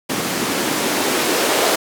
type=noise with band-pass filter sweep; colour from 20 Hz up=blue; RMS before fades=-19 dBFS; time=0.09-1.76 s; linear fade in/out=10 ms; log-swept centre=210 to 420 Hz; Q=1.5; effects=none